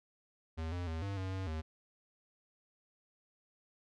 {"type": "tone with pitch steps", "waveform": "square", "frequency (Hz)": [80.6, 88.4, 80.8, 99.1, 94.4, 95, 78.8], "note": ["E2", "F2", "E2", "G2", "F#2", "F#2", "D#2"], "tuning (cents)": [-38, 22, -34, 19, 35, 46, 23], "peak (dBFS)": -37, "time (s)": [0.57, 1.62], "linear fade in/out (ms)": 20, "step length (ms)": 150, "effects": ["low-pass 5000 Hz 12 dB/octave"]}